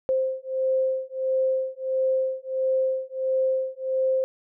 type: beating tone pair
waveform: sine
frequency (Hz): 523.3 / 524.8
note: C5 / C5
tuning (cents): 0 / +5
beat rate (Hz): 1.5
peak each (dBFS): -25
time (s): 0.09-4.24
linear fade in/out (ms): 0
effects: none